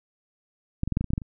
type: clicks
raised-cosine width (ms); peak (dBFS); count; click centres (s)
5; -12 / -16 / -13 / -10 / -14 / -20 / -17 / -10 / -14 / -27; 10; 0.834 / 0.876 / 0.923 / 0.971 / 1.01 / 1.043 / 1.105 / 1.135 / 1.179 / 1.218
effects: none